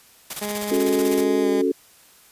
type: noise with tremolo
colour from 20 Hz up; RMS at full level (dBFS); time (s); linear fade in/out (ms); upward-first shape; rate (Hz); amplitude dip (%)
white; -30; 0.3-1.24; 5; square; 16; 65
type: tone with pitch glide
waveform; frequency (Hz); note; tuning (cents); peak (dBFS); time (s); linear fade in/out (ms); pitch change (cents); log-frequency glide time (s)
15% pulse; 207.7 to 203.8; G#3 to G#3; 0 to -32; -20; 0.41-1.62; 10; -32; 1.41-1.47
type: chord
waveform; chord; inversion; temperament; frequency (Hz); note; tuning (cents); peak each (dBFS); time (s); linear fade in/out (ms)
sine; F# minor; second; equal; 277.2 / 370 / 440; C#4 / F#4 / A4; 0 / 0 / 0; -22; 0.71-1.72; 5
effects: white hiss -52 dBFS RMS until 2.31 s + resampled to 32000 Hz